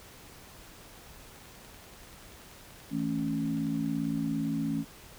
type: click train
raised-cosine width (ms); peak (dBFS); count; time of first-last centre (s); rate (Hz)
0.2; -36; 29; 1.36-4.052; 10.4
type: chord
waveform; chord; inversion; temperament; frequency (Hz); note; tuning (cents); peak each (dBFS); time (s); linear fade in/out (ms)
sine; A major; second; equal with one note detuned; 161.89 / 220 / 277.2; E3 / A3 / C#4; -31 / 0 / 0; -34 / -33 / -31; 2.9-4.85; 50
effects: pink hiss -51 dBFS RMS until 5.18 s